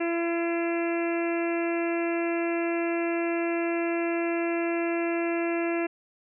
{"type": "harmonic tone with a mistuned harmonic", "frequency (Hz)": 338, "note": "E4", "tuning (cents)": 43, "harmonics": [1, 2, 3, 4, 5, 6, 7, 8], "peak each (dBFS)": [-26, -32, -41, -41, -39, -40, -39, -39], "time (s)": [0, 5.87], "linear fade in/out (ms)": 10, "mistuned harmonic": 6, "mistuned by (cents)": 26, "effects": []}